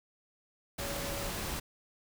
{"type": "tone in noise", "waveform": "sine", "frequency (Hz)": 562, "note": "C#5", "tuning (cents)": 24, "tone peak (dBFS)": -42, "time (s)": [0.8, 1.3], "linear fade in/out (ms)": 10, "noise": "pink", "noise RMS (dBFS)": -37, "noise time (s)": [0.78, 1.6], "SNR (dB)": -8, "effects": []}